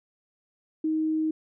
sine tone, 314.2 Hz, D#4, 17 cents sharp, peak -23 dBFS, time 0.84-1.31 s, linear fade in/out 5 ms, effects none

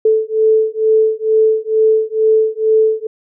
sine beating tone pair, 437.3 / 439.5 Hz, A4 / A4, -11 / -2 cents, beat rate 2.2 Hz, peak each -13 dBFS, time 0.05-3.07 s, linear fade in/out 5 ms, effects none

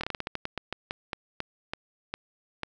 slowing click train, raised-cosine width 0.3 ms, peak -15 dBFS, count 17, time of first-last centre 0.01-2.633 s, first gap 25 ms, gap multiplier 1.22, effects none

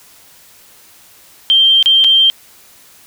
sine tone with dropouts, 3155 Hz, G7, 10 cents sharp, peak -6 dBFS, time 1.5-2.3 s, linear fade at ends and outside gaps 0 ms, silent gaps 1.827-1.859 / 2.041-2.045 s, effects white hiss -44 dBFS RMS until 3.06 s

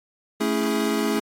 square chord, A major seventh, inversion none, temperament equal, 220 / 277.2 / 329.6 / 415.3 Hz, A3 / C#4 / E4 / G#4, 0 / 0 / 0 / 0 cents, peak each -26 / -28 / -29 / -27 dBFS, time 0.4-1.2 s, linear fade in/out 10 ms, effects AAC 48 kbps

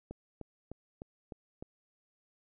click train, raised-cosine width 2 ms, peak -29 dBFS, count 6, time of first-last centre 0.11-1.625 s, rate 3.3 Hz, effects none

